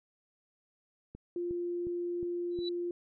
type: click train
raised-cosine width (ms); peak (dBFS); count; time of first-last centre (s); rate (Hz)
3; -32; 5; 1.15-2.589; 2.78
type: tone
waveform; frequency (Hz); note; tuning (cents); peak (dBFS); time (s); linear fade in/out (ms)
sine; 349.2; F4; 0; -32; 1.36-2.91; 2
type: tone with exponential growth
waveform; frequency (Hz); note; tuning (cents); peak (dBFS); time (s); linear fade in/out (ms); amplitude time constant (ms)
sine; 3951; B7; 0; -34; 2.51-2.69; 5; 39
effects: none